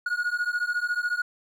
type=beating tone pair; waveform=triangle; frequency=1440 / 1454 Hz; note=F#6 / F#6; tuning=-47 / -31 cents; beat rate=14 Hz; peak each=-26 dBFS; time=0.06-1.22 s; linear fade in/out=5 ms; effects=none